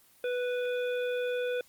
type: harmonic tone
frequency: 493.9 Hz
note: B4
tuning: in tune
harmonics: 1 / 3 / 5 / 7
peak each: -29 / -39 / -43 / -46 dBFS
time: 0.24-1.61 s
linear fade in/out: 2 ms
effects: white hiss -61 dBFS RMS until 1.68 s + Opus 24 kbps